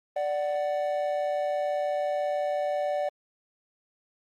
triangle tone pair together, 587.3 / 745.7 Hz, D5 / F#5, 0 / +13 cents, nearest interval major third, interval 413 cents, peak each -25 / -29 dBFS, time 0.16-3.09 s, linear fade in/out 5 ms, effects Opus 24 kbps

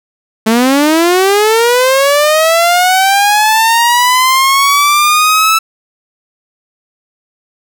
sawtooth linear sweep, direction up, 215.7 to 1318.5 Hz, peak -3 dBFS, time 0.46-5.59 s, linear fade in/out 10 ms, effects none

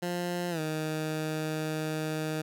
15% pulse tone with pitch glide, 176 to 155.9 Hz, F3 to D#3, +14 to +4 cents, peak -24 dBFS, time 0.02-2.42 s, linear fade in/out 10 ms, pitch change -210 cents, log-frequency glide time 0.5-0.6 s, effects none

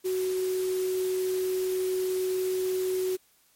sine tone in noise, 371.8 Hz, F#4, 8 cents sharp, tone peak -25 dBFS, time 0.04-3.17 s, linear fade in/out 20 ms, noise white, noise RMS -41 dBFS, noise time 0.04-3.17 s, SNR +13 dB, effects white hiss -64 dBFS RMS until 3.55 s + MP3 64 kbps

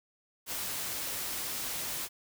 white noise, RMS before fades -36 dBFS, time 0.46-2.09 s, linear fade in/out 50 ms, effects none

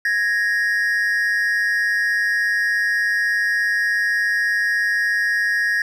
triangle tone pair together, 1661.3 / 1864.7 Hz, G#6 / A#6, 0 / 0 cents, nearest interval major second, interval 200 cents, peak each -18 dBFS, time 0.05-5.82 s, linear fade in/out 2 ms, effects none

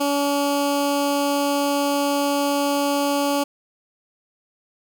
15% pulse tone with notch filter, 284.4 Hz, C#4, 45 cents sharp, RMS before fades -21 dBFS, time 0-3.44 s, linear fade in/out 10 ms, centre 1800 Hz, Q 1.5, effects none

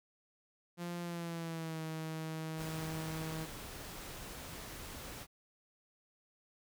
sawtooth tone with pitch glide, 173.6 to 159.19 Hz, F3 to D#3, -10 to +40 cents, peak -35 dBFS, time 0.77-3.48 s, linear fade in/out 50 ms, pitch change -150 cents, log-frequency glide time 1.01-1.82 s
pink noise, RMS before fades -47 dBFS, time 2.56-5.27 s, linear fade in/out 50 ms
effects none

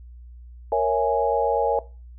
sine chord, A# half-diminished seventh, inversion none, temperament equal, 466.2 / 554.4 / 659.3 / 830.6 Hz, A#4 / C#5 / E5 / G#5, 0 / 0 / 0 / 0 cents, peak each -23 / -24 / -25 / -23 dBFS, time 0.72-1.79 s, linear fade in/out 2 ms, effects noise-tail reverb RT60 0.3 s tail -18 dB re dry + added 60 Hz sine -40 dBFS peak until 2.18 s

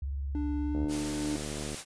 sine tone with vibrato, 69.3 Hz, C#2, in tune, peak -31 dBFS, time 0.02-0.85 s, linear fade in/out 5 ms, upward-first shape triangle, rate 19 Hz, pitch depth 140 cents each way
triangle tone with pitch glide, 294.7 to 299.5 Hz, D4 to D4, +6 to +34 cents, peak -29 dBFS, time 0.35-1.36 s, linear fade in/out 0 ms, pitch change +28 cents, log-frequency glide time 0.56-0.86 s
click train, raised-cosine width 2 ms, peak -25 dBFS, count 75, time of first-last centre 0.75-1.745 s, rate 74.4 Hz
white noise, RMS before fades -39 dBFS, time 0.88-1.85 s, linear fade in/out 50 ms
effects resampled to 22050 Hz

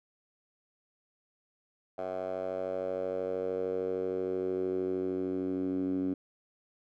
10% pulse tone with band-pass filter sweep, 93.1 Hz, F#2, 11 cents sharp, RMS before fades -33 dBFS, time 1.98-6.14 s, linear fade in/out 5 ms, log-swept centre 690 to 270 Hz, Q 4.3, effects none

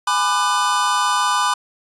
square chord, G# half-diminished seventh, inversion none, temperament just, 830.6 / 996.7 / 1196.1 / 1495.1 Hz, G#5 / B5 / D6 / F#6, 0 / +16 / +31 / +18 cents, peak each -26 / -20 / -21 / -26 dBFS, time 0.07-1.54 s, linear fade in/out 5 ms, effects resampled to 24000 Hz

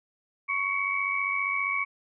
sine tone cluster, 1112 / 2186 / 2281 Hz, C#6 / C#7 / C#7, +5 / -25 / +49 cents, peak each -31 / -31 / -28 dBFS, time 0.48-1.85 s, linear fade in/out 20 ms, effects none

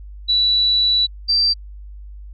sine tone pair in turn, 3944 / 4690 Hz, B7 / D8, -3 / -3 cents, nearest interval minor third, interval 300 cents, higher second, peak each -13 dBFS, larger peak neither, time 0.28-1.07 / 1.28-1.54 s, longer first, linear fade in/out 20 ms, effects added 50 Hz sine -33 dBFS peak until 2.33 s

